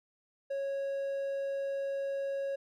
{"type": "tone", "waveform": "triangle", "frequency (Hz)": 551, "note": "C#5", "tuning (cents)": -11, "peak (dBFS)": -30, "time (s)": [0.5, 2.56], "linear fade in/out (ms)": 10, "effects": []}